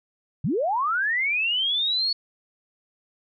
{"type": "linear sweep", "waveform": "sine", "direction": "up", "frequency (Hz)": [110.4, 4435], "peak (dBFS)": -21, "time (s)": [0.44, 2.13], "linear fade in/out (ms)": 5, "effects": []}